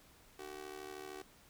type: tone with amplitude modulation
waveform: sawtooth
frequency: 379.3 Hz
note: F#4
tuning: 43 cents sharp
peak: -38 dBFS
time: 0.39-1.22 s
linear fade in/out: 5 ms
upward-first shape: sine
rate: 73.1 Hz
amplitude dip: 90%
effects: pink hiss -63 dBFS RMS until 1.49 s